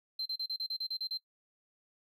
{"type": "tone bursts", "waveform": "triangle", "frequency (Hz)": 4120, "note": "C8", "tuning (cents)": -28, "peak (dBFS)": -31, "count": 10, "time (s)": [0.19, 1.174], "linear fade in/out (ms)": 5, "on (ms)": 66, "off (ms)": 36, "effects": ["noise-tail reverb RT60 0.1 s tail -22 dB re dry", "tanh soft clip ceiling -29 dBFS"]}